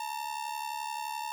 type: ring-modulated tone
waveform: 45% pulse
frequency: 902 Hz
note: A5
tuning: 43 cents sharp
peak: -31 dBFS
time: 0-1.32 s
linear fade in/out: 0 ms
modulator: 35.8 Hz
effects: none